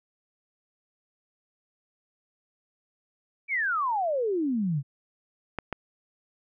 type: exponential sweep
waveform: sine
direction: down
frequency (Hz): 2364 to 130.8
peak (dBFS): -24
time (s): 3.48-4.83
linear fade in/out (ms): 50
type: clicks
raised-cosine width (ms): 0.5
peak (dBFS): -15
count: 2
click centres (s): 5.587 / 5.727
effects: none